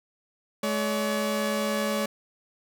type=tone pair together; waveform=sawtooth; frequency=213 / 569 Hz; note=G#3 / C#5; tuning=+44 / +45 cents; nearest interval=octave + perfect fourth; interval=1701 cents; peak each=-24 dBFS; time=0.63-2.06 s; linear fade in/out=5 ms; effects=none